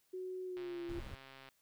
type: tone with pitch glide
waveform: sine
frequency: 370 to 343.2 Hz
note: F#4 to F4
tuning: 0 to -30 cents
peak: -40 dBFS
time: 0.13-1 s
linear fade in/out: 10 ms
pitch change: -130 cents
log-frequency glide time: 0.45-0.84 s
type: click train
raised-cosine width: 0.3 ms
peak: -38 dBFS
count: 124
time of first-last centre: 0.57-1.488 s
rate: 134 Hz
type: noise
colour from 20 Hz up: brown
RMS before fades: -46 dBFS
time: 0.89-1.15 s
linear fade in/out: 0 ms
effects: white hiss -75 dBFS RMS until 1.61 s